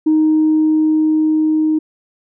sine tone with level ramp, 311.4 Hz, D#4, 2 cents sharp, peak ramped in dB -8 to -11 dBFS, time 0.06-1.79 s, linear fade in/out 10 ms, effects tanh soft clip ceiling -6 dBFS

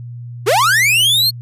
45% pulse linear sweep, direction up, 329.6 to 4378 Hz, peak -10 dBFS, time 0.46-1.31 s, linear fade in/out 20 ms, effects added 120 Hz sine -27 dBFS peak until 1.41 s + resampled to 32000 Hz

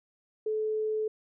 sine tone, 432.6 Hz, A4, 29 cents flat, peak -27 dBFS, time 0.46-1.08 s, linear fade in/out 5 ms, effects none

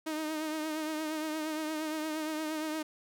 sawtooth tone with vibrato, 311.1 Hz, D#4, in tune, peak -29 dBFS, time 0.06-2.83 s, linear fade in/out 10 ms, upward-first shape triangle, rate 8.6 Hz, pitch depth 47 cents each way, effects none

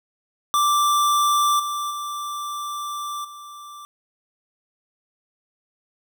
square tone with level steps, 1174.7 Hz, D6, in tune, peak -17 / -25 / -28 / -38 dBFS, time 0.54-3.85 s, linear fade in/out 0 ms, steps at 1.59 / 1.9 / 3.24 s, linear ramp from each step 10 ms, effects none

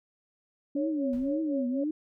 sine tone with vibrato, 280 Hz, C#4, 18 cents sharp, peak -27 dBFS, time 0.75-1.91 s, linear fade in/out 5 ms, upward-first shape triangle, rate 1.9 Hz, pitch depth 260 cents each way
sine tone with tremolo, 554.4 Hz, C#5, in tune, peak -30 dBFS, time 0.76-1.84 s, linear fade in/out 5 ms, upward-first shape sine, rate 4 Hz, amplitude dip 85%
brown noise with exponential decay, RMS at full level -43 dBFS, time 1.13-1.54 s, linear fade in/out 1 ms, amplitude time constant 88 ms
effects none

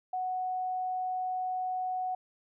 sine tone, 740 Hz, F#5, in tune, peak -30 dBFS, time 0.13-2.15 s, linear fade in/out 5 ms, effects none

